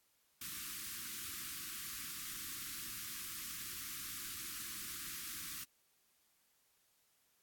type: band-stop noise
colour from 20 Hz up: white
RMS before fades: -45 dBFS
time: 0.41-5.64 s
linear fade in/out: 5 ms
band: 360 to 1100 Hz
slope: 96 dB/octave
effects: white hiss -75 dBFS RMS until 7.42 s + AAC 64 kbps